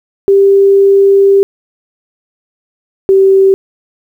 sine tone pair in turn, 394.5 / 386.6 Hz, G4 / G4, +11 / -24 cents, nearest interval unison, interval 35 cents, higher first, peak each -3 dBFS, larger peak neither, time 0.28-1.43 / 3.09-3.54 s, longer first, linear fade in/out 0 ms, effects 7-bit

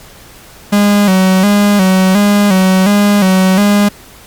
45% pulse tone with vibrato, 196 Hz, G3, in tune, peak -6 dBFS, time 0.72-3.89 s, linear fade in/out 10 ms, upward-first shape square, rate 1.4 Hz, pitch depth 75 cents each way, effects pink hiss -37 dBFS RMS until 4.26 s + MP3 96 kbps

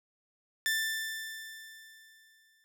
sawtooth tone with exponential decay, 1773 Hz, A6, 13 cents sharp, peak -23 dBFS, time 0.66-2.64 s, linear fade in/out 0 ms, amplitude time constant 430 ms, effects none

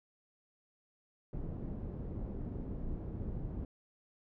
pink low-pass noise, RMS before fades -40 dBFS, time 1.33-3.65 s, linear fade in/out 2 ms, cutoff 310 Hz, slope 12 dB/octave, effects none

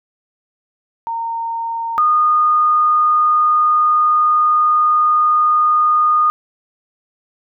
sine tone pair in turn, 919 / 1226.7 Hz, A#5 / D#6, -25 / -25 cents, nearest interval perfect fourth, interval 500 cents, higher second, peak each -19 / -10 dBFS, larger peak second, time 1.07-1.98 / 1.98-6.3 s, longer second, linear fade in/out 0 ms, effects none

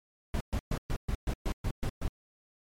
brown noise bursts, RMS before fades -30 dBFS, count 10, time 0.34-2.08 s, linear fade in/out 2 ms, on 66 ms, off 120 ms, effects MP3 64 kbps

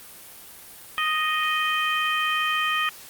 harmonic tone, 622.3 Hz, D#5, in tune, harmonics 2 / 3 / 4 / 5, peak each -25 / -27 / -28 / -29 dBFS, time 0.98-2.89 s, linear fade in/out 0 ms, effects white hiss -44 dBFS RMS until 3.09 s + Opus 32 kbps

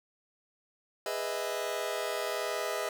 sawtooth chord, E major seventh, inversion first, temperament just, 412 / 494.4 / 618.1 / 659.3 Hz, G#4 / B4 / D#5 / E5, -14 / +2 / -12 / 0 cents, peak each -34 / -34 / -32 / -34 dBFS, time 1.06-2.89 s, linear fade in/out 2 ms, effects none

